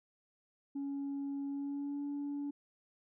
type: tone with pitch glide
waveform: sine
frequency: 279.4 to 286.1 Hz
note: C#4 to D4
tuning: +14 to -45 cents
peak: -34 dBFS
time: 0.75-2.51 s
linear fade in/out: 10 ms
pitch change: +41 cents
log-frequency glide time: 1.47-2.03 s
effects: tanh soft clip ceiling -34 dBFS